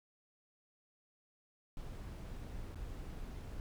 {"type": "noise with dropouts", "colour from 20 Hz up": "brown", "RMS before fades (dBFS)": -45, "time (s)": [1.77, 3.6], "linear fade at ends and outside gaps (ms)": 1, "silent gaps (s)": [2.747, 2.756], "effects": []}